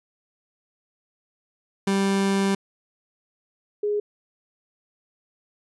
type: tone pair in turn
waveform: 30% pulse / sine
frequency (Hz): 196 / 415.3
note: G3 / G#4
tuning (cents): 0 / 0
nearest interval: octave + minor second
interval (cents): 1300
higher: second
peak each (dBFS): -17 / -21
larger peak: first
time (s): 1.87-2.55 / 3.83-4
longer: first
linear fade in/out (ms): 5
effects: resampled to 24000 Hz